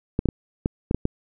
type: clicks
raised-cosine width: 3 ms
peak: -8 dBFS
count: 7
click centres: 0.191 / 0.257 / 0.288 / 0.659 / 0.911 / 0.946 / 1.054 s
effects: none